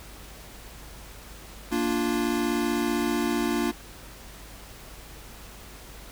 click, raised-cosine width 0.5 ms, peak -31 dBFS, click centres 1.688 s
square chord, Bb major, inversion none, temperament equal, 233.1 / 293.7 / 349.2 Hz, Bb3 / D4 / F4, 0 / 0 / 0 cents, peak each -29 dBFS, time 1.71-3.72 s, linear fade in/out 20 ms
effects added 50 Hz sine -46 dBFS peak until 6.11 s + pink hiss -46 dBFS RMS until 6.11 s

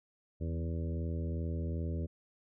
harmonic tone with a mistuned harmonic, 82.6 Hz, E2, 4 cents sharp, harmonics 1 / 2 / 3 / 4 / 5 / 6 / 7, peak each -34 / -40 / -44 / -46 / -48 / -50 / -51 dBFS, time 0.4-2.07 s, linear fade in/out 20 ms, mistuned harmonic 2, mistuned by -30 cents, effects none

